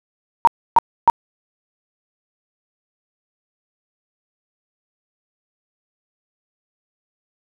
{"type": "tone bursts", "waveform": "sine", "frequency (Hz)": 932.3, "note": "A#5", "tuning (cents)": 0, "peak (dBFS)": -6, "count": 3, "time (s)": [0.45, 1.099], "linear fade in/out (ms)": 0, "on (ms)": 23, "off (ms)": 290, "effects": []}